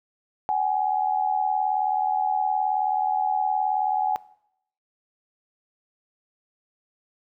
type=tone pair together; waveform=sine; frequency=757 / 836 Hz; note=F#5 / G#5; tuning=+39 / +11 cents; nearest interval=major second; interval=172 cents; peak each=-25 / -23 dBFS; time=0.49-4.16 s; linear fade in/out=0 ms; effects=noise-tail reverb RT60 0.7 s tail -20 dB re dry